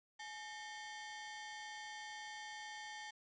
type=ring-modulated tone; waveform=sawtooth; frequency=1333 Hz; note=E6; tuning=19 cents sharp; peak=-40 dBFS; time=0.19-3.11 s; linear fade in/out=10 ms; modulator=484 Hz; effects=resampled to 16000 Hz + 11-bit